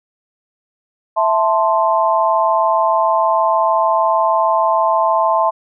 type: chord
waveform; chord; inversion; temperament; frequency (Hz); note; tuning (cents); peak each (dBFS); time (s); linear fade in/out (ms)
sine; A minor; second; equal; 659.3 / 880 / 1046.5; E5 / A5 / C6; 0 / 0 / 0; -16; 1.16-5.51; 20
effects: none